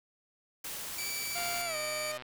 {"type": "noise", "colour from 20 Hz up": "white", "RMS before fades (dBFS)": -40, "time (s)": [0.64, 1.62], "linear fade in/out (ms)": 5}
{"type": "tone", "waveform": "15% pulse", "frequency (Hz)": 2310, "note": "D7", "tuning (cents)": -29, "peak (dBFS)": -29, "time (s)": [0.98, 2.12], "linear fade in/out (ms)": 5}
{"type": "tone with pitch glide", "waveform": "sawtooth", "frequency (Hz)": [698.5, 611.6], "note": ["F5", "D#5"], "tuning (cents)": [0, -30], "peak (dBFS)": -32, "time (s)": [1.35, 2.18], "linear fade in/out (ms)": 10, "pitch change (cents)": -230, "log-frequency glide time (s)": [1.65, 1.76]}
{"type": "click train", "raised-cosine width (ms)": 0.3, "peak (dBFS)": -29, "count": 108, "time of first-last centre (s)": [1.38, 2.223], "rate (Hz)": 127}
{"effects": []}